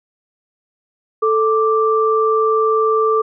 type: tone pair together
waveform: sine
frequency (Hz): 440 / 1175.3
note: A4 / D6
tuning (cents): 0 / +1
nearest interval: octave + perfect fourth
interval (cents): 1701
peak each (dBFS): -14 / -16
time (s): 1.22-3.22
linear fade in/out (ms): 10
effects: none